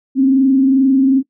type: tone with frequency modulation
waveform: sine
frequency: 267.4 Hz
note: C4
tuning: 38 cents sharp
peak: -8 dBFS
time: 0.15-1.23 s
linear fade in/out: 50 ms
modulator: 22.5 Hz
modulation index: 0.43
effects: noise-tail reverb RT60 0.1 s tail -20 dB re dry